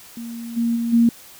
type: tone with level steps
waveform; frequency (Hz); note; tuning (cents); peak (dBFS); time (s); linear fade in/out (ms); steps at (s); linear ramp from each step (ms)
sine; 233.1; A#3; 0; -29 / -17 / -20 / -11; 0.17-1.09; 2; 0.56 / 0.75 / 0.92; 20
effects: white hiss -44 dBFS RMS until 1.39 s